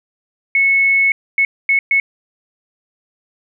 sine tone bursts at uneven times, 2199 Hz, C#7, 14 cents flat, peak -10 dBFS, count 4, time 0.55-1.12 / 1.38-1.45 / 1.69-1.79 / 1.91-2 s, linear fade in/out 2 ms, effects none

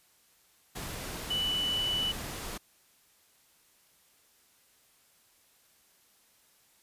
sine tone in noise, 2971 Hz, F#7, 6 cents sharp, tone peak -28 dBFS, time 1.3-2.12 s, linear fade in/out 10 ms, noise pink, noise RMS -39 dBFS, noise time 0.75-2.58 s, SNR +8 dB, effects white hiss -65 dBFS RMS until 6.82 s + resampled to 32000 Hz

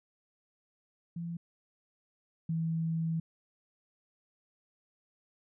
sine tone pair in turn, 169.4 / 163.18 Hz, E3 / E3, +48 / -17 cents, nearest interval minor second, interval 65 cents, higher first, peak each -35 / -29 dBFS, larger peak second, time 1.16-1.37 / 2.49-3.2 s, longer second, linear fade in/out 5 ms, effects none

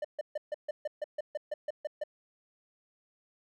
triangle tone bursts, 600 Hz, D5, 37 cents sharp, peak -29 dBFS, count 13, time 0.02-2.038 s, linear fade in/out 5 ms, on 26 ms, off 140 ms, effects none

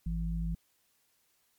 sine tone pair together, 52.47 / 166.7 Hz, G#1 / E3, +18 / +20 cents, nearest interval octave + minor sixth, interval 2002 cents, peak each -32 / -34 dBFS, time 0.06-0.55 s, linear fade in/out 5 ms, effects white hiss -72 dBFS RMS until 1.58 s + MP3 96 kbps

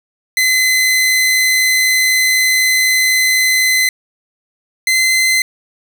sawtooth tone pair in turn, 2038 / 2058 Hz, C7 / C7, -46 / -29 cents, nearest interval unison, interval 17 cents, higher second, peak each -7 dBFS, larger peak neither, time 0.37-3.89 / 4.87-5.42 s, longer first, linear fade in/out 2 ms, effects none

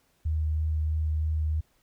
sine tone with vibrato, 77.78 Hz, D#2, in tune, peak -24 dBFS, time 0.25-1.61 s, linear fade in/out 10 ms, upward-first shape sine, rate 3.1 Hz, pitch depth 11 cents each way, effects pink hiss -68 dBFS RMS until 1.82 s

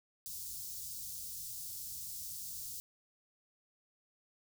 white band-stop noise, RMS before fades -44 dBFS, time 0.26-2.8 s, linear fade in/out 0 ms, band 150 to 4800 Hz, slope 24 dB/octave, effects none

